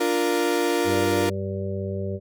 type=chord; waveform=35% pulse; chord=Bb major; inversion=first; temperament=equal; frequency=293.7 / 349.2 / 466.2 Hz; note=D4 / F4 / Bb4; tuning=0 / 0 / 0 cents; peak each=-25 / -22 / -23 dBFS; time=0-1.3 s; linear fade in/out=10 ms
type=harmonic tone; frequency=97.1 Hz; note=G2; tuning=16 cents flat; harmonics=1 / 2 / 4 / 5 / 6; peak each=-29 / -32 / -32 / -36 / -35 dBFS; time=0.84-2.2 s; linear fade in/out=50 ms
effects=none